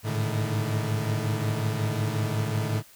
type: tone cluster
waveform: 40% pulse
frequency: 104.1 / 109.6 / 143.3 / 155.5 Hz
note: G#2 / A2 / D3 / D#3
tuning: +5 / -6 / -42 / -1 cents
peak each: -32 / -26 / -34 / -33 dBFS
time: 0.03-2.83 s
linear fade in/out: 50 ms
effects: white hiss -53 dBFS RMS until 2.95 s